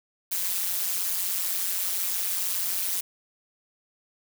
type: noise with amplitude modulation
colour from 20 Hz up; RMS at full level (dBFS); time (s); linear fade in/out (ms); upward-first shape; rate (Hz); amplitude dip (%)
blue; -24; 0.31-3.01; 10; sine; 184; 90
effects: none